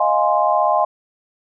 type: chord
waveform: sine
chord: F minor seventh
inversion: third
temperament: equal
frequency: 622.3 / 698.5 / 830.6 / 1046.5 Hz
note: Eb5 / F5 / Ab5 / C6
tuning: 0 / 0 / 0 / 0 cents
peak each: -19 dBFS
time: 0-0.85 s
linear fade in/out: 5 ms
effects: none